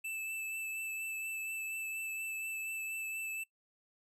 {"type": "tone with vibrato", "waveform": "square", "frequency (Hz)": 2637, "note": "E7", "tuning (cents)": 0, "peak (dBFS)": -38, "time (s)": [0.04, 3.44], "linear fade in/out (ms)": 10, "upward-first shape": "triangle", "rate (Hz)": 4.2, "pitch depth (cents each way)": 17, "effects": ["noise-tail reverb RT60 0.1 s tail -21 dB re dry"]}